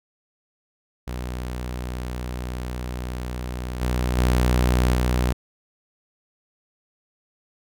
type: tone with level steps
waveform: sawtooth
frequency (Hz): 61.74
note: B1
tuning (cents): 0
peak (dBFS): -24 / -17 / -13 / -15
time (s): 1.07-5.33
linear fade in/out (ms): 10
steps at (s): 3.81 / 4.17 / 4.94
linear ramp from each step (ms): 10
effects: none